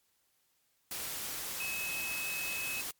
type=tone in noise; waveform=sine; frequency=2574 Hz; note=E7; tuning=42 cents flat; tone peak=-36 dBFS; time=1.6-2.81 s; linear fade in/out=2 ms; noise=white; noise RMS=-39 dBFS; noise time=0.91-2.91 s; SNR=0 dB; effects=white hiss -74 dBFS RMS until 2.99 s + MP3 96 kbps